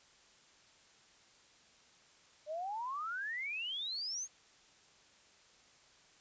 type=exponential sweep; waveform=sine; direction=up; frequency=587.3 to 6645 Hz; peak=-37 dBFS; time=2.46-4.28 s; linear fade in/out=50 ms; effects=white hiss -64 dBFS RMS until 6.2 s + resampled to 16000 Hz